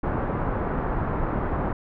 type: low-pass noise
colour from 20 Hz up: pink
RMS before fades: -26 dBFS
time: 0.03-1.73 s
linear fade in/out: 5 ms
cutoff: 1400 Hz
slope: 24 dB/octave
effects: none